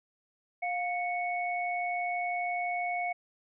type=tone pair together; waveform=sine; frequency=707.9 / 2217 Hz; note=F5 / C#7; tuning=+23 / 0 cents; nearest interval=octave + minor sixth; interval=1977 cents; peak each=-31 / -34 dBFS; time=0.62-3.13 s; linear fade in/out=10 ms; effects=none